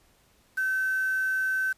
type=tone with quantisation; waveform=sine; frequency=1535 Hz; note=G6; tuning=37 cents flat; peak=-24 dBFS; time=0.57-1.73 s; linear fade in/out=10 ms; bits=7; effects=pink hiss -63 dBFS RMS until 1.77 s + resampled to 32000 Hz